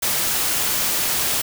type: noise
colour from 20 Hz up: white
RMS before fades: -21 dBFS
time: 0.02-1.42 s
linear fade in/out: 10 ms
effects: none